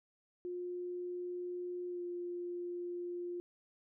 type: tone with pitch glide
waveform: sine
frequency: 356.2 to 351.5 Hz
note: F4 to F4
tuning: +34 to +11 cents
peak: -38 dBFS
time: 0.45-3.4 s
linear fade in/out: 0 ms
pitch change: -23 cents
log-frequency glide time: 1.88-2.02 s
effects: none